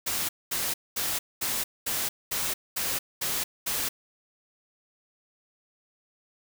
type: noise bursts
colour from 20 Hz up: white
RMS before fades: -29 dBFS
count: 9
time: 0.06-3.89 s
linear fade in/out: 10 ms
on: 230 ms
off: 220 ms
effects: none